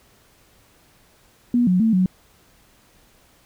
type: tone with pitch steps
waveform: sine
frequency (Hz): 241.8 / 182 / 223.6 / 184.7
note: B3 / F#3 / A3 / F#3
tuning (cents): -36 / -28 / +28 / -3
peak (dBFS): -14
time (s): 1.54-2.06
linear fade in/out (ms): 2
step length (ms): 130
effects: pink hiss -56 dBFS RMS until 3.45 s